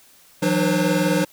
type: tone cluster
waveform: square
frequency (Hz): 163.6 / 183.8 / 301.1 / 486.6 / 533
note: E3 / F#3 / D4 / B4 / C5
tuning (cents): -13 / -11 / +43 / -26 / +32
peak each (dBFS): -26 / -23 / -23 / -28 / -25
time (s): 0.42-1.25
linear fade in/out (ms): 10
effects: white hiss -52 dBFS RMS until 1.32 s